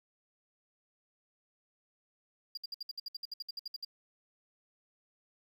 triangle tone bursts, 4810 Hz, D8, 41 cents sharp, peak -36 dBFS, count 16, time 2.55-3.849 s, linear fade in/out 5 ms, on 24 ms, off 61 ms, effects 11-bit

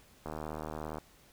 click train, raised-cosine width 1 ms, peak -25 dBFS, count 57, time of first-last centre 0.26-0.984 s, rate 77.4 Hz, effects pink hiss -61 dBFS RMS until 1.32 s

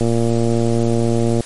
click train, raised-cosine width 2 ms, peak -5 dBFS, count 163, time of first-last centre 0.01-1.407 s, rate 116 Hz, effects white hiss -35 dBFS RMS until 1.45 s + MP3 48 kbps

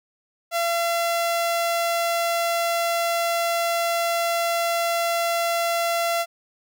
sawtooth tone, 680 Hz, F5, 46 cents flat, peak -17 dBFS, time 0.51-6.26 s, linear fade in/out 50 ms, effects none

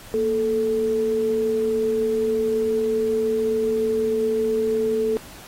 sine tone pair together, 232.2 / 438.3 Hz, A#3 / A4, -7 / -7 cents, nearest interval major seventh, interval 1100 cents, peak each -28 / -19 dBFS, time 0.14-5.17 s, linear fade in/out 0 ms, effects pink hiss -43 dBFS RMS until 5.47 s + AAC 48 kbps

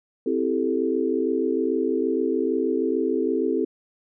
sine chord, A minor seventh, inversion first, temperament equal with one note detuned, 261.6 / 329.6 / 392 / 438.5 Hz, C4 / E4 / G4 / A4, 0 / 0 / 0 / -6 cents, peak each -26 dBFS, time 0.26-3.65 s, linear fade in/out 5 ms, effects none

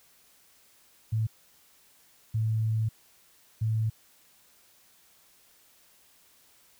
sine tone bursts at uneven times, 110.5 Hz, A2, 8 cents sharp, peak -24 dBFS, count 3, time 1.12-1.27 / 2.34-2.89 / 3.61-3.9 s, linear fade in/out 10 ms, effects white hiss -61 dBFS RMS until 6.79 s

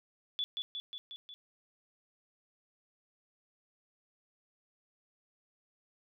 sine tone with echo, 3446 Hz, A7, 37 cents flat, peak -31 dBFS, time 0.39-0.44 s, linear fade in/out 0 ms, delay 180 ms, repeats 5, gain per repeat -3 dB, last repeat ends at 1.34 s, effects none

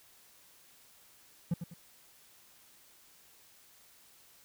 triangle tone with echo, 170.3 Hz, F3, 43 cents flat, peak -25 dBFS, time 1.51-1.54 s, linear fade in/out 5 ms, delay 100 ms, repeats 2, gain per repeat -9 dB, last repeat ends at 1.74 s, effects white hiss -61 dBFS RMS until 4.44 s

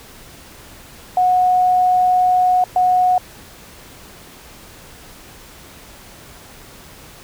sine tone bursts at uneven times, 731 Hz, F#5, 21 cents flat, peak -11 dBFS, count 2, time 1.17-2.64 / 2.76-3.18 s, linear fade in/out 2 ms, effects pink hiss -41 dBFS RMS until 7.23 s

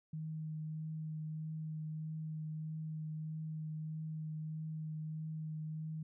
sine tone with vibrato, 156.4 Hz, D#3, 9 cents sharp, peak -39 dBFS, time 0.13-6.03 s, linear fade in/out 5 ms, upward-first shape triangle, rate 1.6 Hz, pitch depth 14 cents each way, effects none

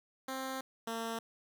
10% pulse tone pair in turn, 263.8 / 227.7 Hz, C4 / A#3, +14 / -40 cents, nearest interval minor third, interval 254 cents, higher first, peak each -29 / -28 dBFS, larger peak second, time 0.28-0.61 / 0.87-1.19 s, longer first, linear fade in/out 5 ms, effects none

